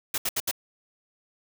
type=noise bursts; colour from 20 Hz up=white; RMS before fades=-27 dBFS; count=4; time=0.14-0.513 s; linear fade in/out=5 ms; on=40 ms; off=71 ms; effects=none